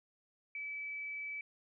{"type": "tone with frequency modulation", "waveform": "sine", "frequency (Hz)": 2300, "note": "D7", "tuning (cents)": -37, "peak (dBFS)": -39, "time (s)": [0.55, 1.41], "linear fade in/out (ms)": 2, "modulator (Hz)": 32.7, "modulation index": 0.27, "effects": []}